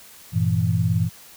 sine chord, E diminished, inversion first, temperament equal, 98 / 116.54 / 164.81 Hz, G2 / Bb2 / E3, 0 / 0 / 0 cents, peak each -22 dBFS, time 0.32-1.1 s, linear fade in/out 50 ms, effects white hiss -46 dBFS RMS until 1.36 s

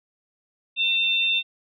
sine tone pair together, 2692 / 3598 Hz, E7 / A7, +36 / +38 cents, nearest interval perfect fourth, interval 502 cents, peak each -22 dBFS, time 0.76-1.43 s, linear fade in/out 50 ms, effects none

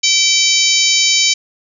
harmonic tone, 770 Hz, G5, 31 cents flat, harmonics 3 / 4 / 5 / 6 / 7 / 8 / 9, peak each -18 / -18 / -18 / -18 / -18 / -18 / -18 dBFS, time 0.03-1.34 s, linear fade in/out 10 ms, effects none

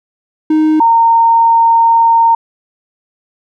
triangle / sine tone pair in turn, 310.9 / 919.1 Hz, D#4 / A#5, -1 / -25 cents, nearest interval octave + perfect fifth, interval 1876 cents, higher second, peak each -5 dBFS, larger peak neither, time 0.5-0.8 / 0.8-2.35 s, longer second, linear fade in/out 5 ms, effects none

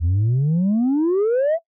sine exponential sweep, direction up, 79.1 to 684 Hz, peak -13 dBFS, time 0-1.59 s, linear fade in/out 50 ms, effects noise-tail reverb RT60 0.1 s tail -22 dB re dry + tanh soft clip ceiling -14 dBFS

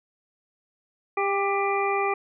harmonic tone with a mistuned harmonic, 398 Hz, G4, 26 cents sharp, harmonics 1 / 2 / 3 / 5 / 6, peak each -26 / -27 / -28 / -34 / -31 dBFS, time 1.17-2.14 s, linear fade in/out 5 ms, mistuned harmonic 3, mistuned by -20 cents, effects none

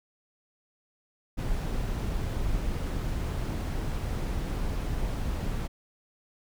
brown noise, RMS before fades -30 dBFS, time 1.37-5.68 s, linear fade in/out 20 ms, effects none

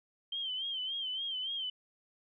sine tone with vibrato, 3130 Hz, G7, 3 cents flat, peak -34 dBFS, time 0.32-1.7 s, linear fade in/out 5 ms, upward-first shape sine, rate 3.5 Hz, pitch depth 78 cents each way, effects none

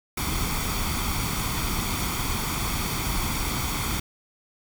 pink noise with comb filter, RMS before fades -27 dBFS, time 0.17-4 s, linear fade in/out 5 ms, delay 0.88 ms, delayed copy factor +0.6, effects none

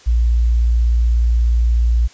sine tone, 58.27 Hz, A#1, in tune, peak -11 dBFS, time 0.06-2.08 s, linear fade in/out 20 ms, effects white hiss -45 dBFS RMS until 2.13 s + resampled to 16000 Hz

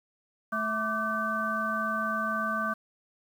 harmonic tone with a mistuned harmonic, 218.2 Hz, A3, 14 cents flat, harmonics 1 / 3 / 5 / 7, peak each -35 / -36 / -30 / -32 dBFS, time 0.52-2.74 s, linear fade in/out 10 ms, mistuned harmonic 5, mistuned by +120 cents, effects 9-bit

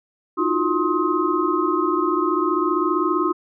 sine tone cluster, 309.1 / 344.1 / 364.5 / 1059 / 1266 Hz, D#4 / F4 / F#4 / C6 / D#6, -11 / -26 / -26 / +21 / +30 cents, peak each -24 dBFS, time 0.37-3.33 s, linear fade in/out 20 ms, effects none

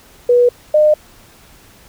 sine tone pair in turn, 487 / 607.4 Hz, B4 / D#5, -24 / -42 cents, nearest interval major third, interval 382 cents, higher second, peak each -7 dBFS, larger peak neither, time 0.29-0.49 / 0.74-0.94 s, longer neither, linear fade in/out 5 ms, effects pink hiss -45 dBFS RMS until 1.88 s

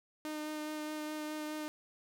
sawtooth tone with vibrato, 305.3 Hz, D#4, 33 cents flat, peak -34 dBFS, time 0.25-1.68 s, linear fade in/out 0 ms, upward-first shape sine, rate 4.8 Hz, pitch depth 12 cents each way, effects none

